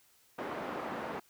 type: band-pass noise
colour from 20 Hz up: pink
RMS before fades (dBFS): -39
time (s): 0.38-1.2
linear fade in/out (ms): 10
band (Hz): 280 to 1400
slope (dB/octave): 12
effects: white hiss -66 dBFS RMS until 1.29 s